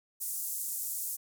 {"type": "band-pass noise", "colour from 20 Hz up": "white", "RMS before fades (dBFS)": -36, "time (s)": [0.2, 1.17], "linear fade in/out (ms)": 20, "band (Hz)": [7300, 16000], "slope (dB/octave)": 24, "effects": []}